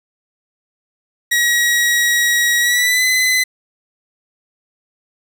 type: tone with pitch glide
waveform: sawtooth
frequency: 1908 to 2021 Hz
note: A#6 to B6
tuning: +40 to +39 cents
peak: -9 dBFS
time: 1.31-3.44 s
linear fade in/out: 10 ms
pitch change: +99 cents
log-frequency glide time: 2.6-3.05 s
effects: none